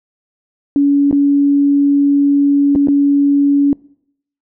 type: tone with dropouts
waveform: sine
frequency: 283.2 Hz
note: C#4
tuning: 37 cents sharp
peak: -8 dBFS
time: 0.76-3.73 s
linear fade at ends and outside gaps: 1 ms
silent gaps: 1.112-1.127 / 2.752-2.758 / 2.873-2.884 s
effects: noise-tail reverb RT60 0.7 s tail -24 dB re dry